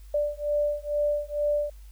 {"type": "beating tone pair", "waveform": "sine", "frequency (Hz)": [587.3, 589.5], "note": ["D5", "D5"], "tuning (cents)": [0, 6], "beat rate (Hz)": 2.2, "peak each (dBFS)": -27, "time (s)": [0.14, 1.7], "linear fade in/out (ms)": 5, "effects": ["added 50 Hz sine -43 dBFS peak until 1.91 s", "white hiss -61 dBFS RMS until 1.91 s"]}